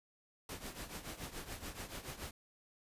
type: noise with tremolo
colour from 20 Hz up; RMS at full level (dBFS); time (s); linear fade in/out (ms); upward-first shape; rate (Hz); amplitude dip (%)
pink; -43; 0.49-2.31; 2; triangle; 7; 80
effects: resampled to 32000 Hz